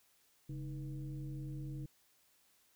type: tone with frequency modulation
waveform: sine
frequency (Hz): 138.59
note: C#3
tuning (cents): 0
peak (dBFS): -40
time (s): 0.49-1.86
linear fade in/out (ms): 5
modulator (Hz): 174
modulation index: 0.79
effects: white hiss -71 dBFS RMS until 2.75 s